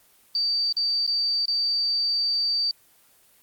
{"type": "tone with dropouts", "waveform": "sine", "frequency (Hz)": 4629, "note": "D8", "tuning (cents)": -26, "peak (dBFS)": -21, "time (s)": [0.35, 2.71], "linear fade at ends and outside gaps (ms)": 1, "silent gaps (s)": [[0.725, 0.768], [1.065, 1.076], [1.455, 1.481]], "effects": ["white hiss -58 dBFS RMS until 3.42 s", "Opus 24 kbps"]}